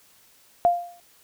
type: tone with exponential decay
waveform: sine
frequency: 698.5 Hz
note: F5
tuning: in tune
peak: -12 dBFS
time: 0.65-1 s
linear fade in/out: 0 ms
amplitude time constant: 75 ms
effects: white hiss -57 dBFS RMS until 1.23 s